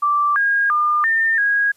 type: tone with pitch steps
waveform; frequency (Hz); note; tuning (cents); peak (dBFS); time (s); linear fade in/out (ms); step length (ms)
sine; 1170 / 1629 / 1205 / 1806 / 1645; D6 / G#6 / D6 / A6 / G#6; -7 / -34 / +44 / +45 / -17; -14; 0.02-1.72; 10; 340
effects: white hiss -58 dBFS RMS until 1.76 s + resampled to 32000 Hz